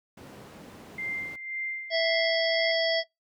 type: noise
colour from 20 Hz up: brown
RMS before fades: -38 dBFS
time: 0.17-1.36 s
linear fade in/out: 5 ms
type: tone with tremolo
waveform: sine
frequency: 2093 Hz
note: C7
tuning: in tune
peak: -29 dBFS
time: 0.98-2.72 s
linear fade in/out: 5 ms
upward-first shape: sine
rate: 1.9 Hz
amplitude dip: 65%
type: harmonic tone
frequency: 659.3 Hz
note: E5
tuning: in tune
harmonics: 1 / 3 / 5 / 7 / 8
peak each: -25 / -30 / -32 / -33 / -34 dBFS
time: 1.9-3.04 s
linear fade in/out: 50 ms
effects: noise-tail reverb RT60 0.2 s tail -25 dB re dry + high-pass 200 Hz 12 dB/octave